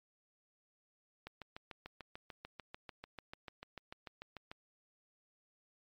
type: click train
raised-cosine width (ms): 0.3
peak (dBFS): -30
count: 23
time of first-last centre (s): 1.27-4.515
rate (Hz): 6.78
effects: MP3 64 kbps